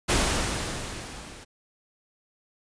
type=noise with level ramp; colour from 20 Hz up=pink; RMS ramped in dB=-21 to -45 dBFS; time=0.08-1.45 s; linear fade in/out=20 ms; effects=resampled to 22050 Hz